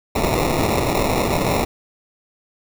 violet noise with sample-and-hold, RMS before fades -19 dBFS, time 0.15-1.65 s, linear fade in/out 10 ms, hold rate 1575 Hz, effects none

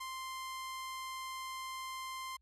sawtooth tone, 1046.5 Hz, C6, in tune, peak -37 dBFS, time 0-2.37 s, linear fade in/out 10 ms, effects added 60 Hz sine -69 dBFS peak until 2.41 s + resampled to 32000 Hz

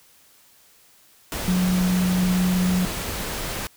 sine tone in noise, 182.3 Hz, F#3, 25 cents flat, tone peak -18 dBFS, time 1.48-2.85 s, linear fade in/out 0 ms, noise pink, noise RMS -29 dBFS, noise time 1.32-3.67 s, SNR +8 dB, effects white hiss -55 dBFS RMS until 3.76 s

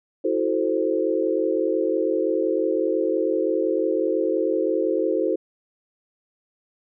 sine chord, F# half-diminished seventh, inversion third, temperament equal with one note detuned, 324.2 / 370 / 440 / 523.3 Hz, E4 / F#4 / A4 / C5, -29 / 0 / 0 / 0 cents, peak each -25 dBFS, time 0.24-5.36 s, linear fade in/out 10 ms, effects none

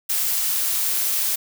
blue noise, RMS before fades -22 dBFS, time 0.09-1.36 s, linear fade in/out 10 ms, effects none

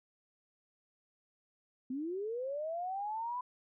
sine linear sweep, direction up, 246.9 to 1007 Hz, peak -35 dBFS, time 1.9-3.41 s, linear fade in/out 5 ms, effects none

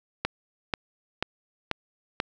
click train, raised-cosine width 0.3 ms, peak -9 dBFS, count 5, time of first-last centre 0.25-2.201 s, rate 2.05 Hz, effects none

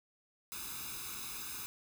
white noise with comb filter, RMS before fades -43 dBFS, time 0.52-1.66 s, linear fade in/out 0 ms, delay 0.79 ms, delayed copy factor +0.9, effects none

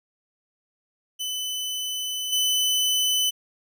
sawtooth tone with level steps, 3012 Hz, F#7, 30 cents sharp, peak -24 / -17 dBFS, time 1.19-3.31 s, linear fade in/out 20 ms, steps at 2.32 s, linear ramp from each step 10 ms, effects none

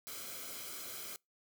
white noise with comb filter, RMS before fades -45 dBFS, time 0.07-1.16 s, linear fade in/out 0 ms, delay 1.1 ms, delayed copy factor -0.65, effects noise-tail reverb RT60 0.2 s tail -26 dB re dry

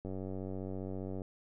click train, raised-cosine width 2 ms, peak -28 dBFS, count 112, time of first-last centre 0.05-1.218 s, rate 95 Hz, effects none

